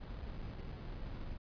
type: noise with sample-and-hold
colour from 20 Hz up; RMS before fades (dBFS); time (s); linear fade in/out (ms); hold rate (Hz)
brown; -44; 0-1.38; 20; 2450
effects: resampled to 11025 Hz